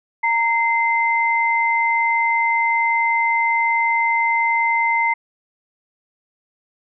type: tone pair together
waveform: sine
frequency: 925.3 / 2075 Hz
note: A#5 / C7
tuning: -13 / -15 cents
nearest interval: octave + major second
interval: 1398 cents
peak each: -18 dBFS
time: 0.23-5.14 s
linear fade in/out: 10 ms
effects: none